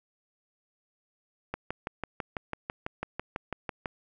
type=click train; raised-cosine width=0.5 ms; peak=-17 dBFS; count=15; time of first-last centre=1.54-3.858 s; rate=6.04 Hz; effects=none